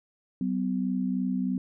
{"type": "tone pair together", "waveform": "sine", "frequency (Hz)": [189.47, 252.6], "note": ["F#3", "B3"], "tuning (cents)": [41, 39], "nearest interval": "perfect fourth", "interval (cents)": 498, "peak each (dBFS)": -28, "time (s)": [0.41, 1.58], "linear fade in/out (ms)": 2, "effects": []}